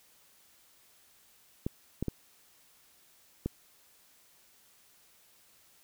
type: clicks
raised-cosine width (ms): 3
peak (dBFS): -18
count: 4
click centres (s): 1.665 / 2.026 / 2.083 / 3.46
effects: white hiss -63 dBFS RMS until 5.83 s